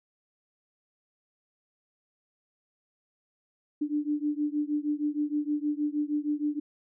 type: beating tone pair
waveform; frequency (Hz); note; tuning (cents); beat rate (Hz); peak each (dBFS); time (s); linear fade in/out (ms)
sine; 293.7 / 300.1; D4 / D4; 0 / +38; 6.4; -29 / -30; 3.81-6.6; 10
effects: none